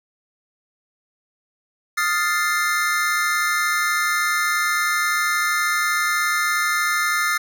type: chord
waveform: square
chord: F dominant seventh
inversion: third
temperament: equal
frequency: 1244.5 / 1396.9 / 1760 / 2093 Hz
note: Eb6 / F6 / A6 / C7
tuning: 0 / 0 / 0 / 0 cents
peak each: -25 dBFS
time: 1.97-7.38 s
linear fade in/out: 10 ms
effects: none